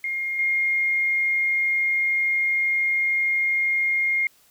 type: tone with level steps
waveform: sine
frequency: 2131 Hz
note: C7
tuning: 31 cents sharp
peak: -24 / -19 dBFS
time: 0.04-4.27 s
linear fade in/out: 2 ms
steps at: 0.39 s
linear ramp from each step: 2 ms
effects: white hiss -58 dBFS RMS until 4.5 s